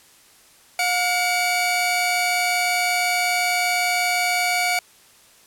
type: tone pair together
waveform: sawtooth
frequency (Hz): 717.2 / 2277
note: F5 / C#7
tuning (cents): +46 / +46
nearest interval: octave + minor sixth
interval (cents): 2000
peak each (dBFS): -18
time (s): 0.79-4.79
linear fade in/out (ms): 2
effects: white hiss -52 dBFS RMS until 5.46 s + low-pass 12000 Hz 12 dB/octave